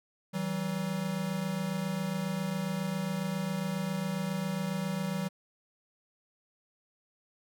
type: tone pair together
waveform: square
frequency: 162.66 / 190 Hz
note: E3 / F#3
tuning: -23 / +46 cents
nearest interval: minor third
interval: 269 cents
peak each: -36 / -33 dBFS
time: 0.33-5.29 s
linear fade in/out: 20 ms
effects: none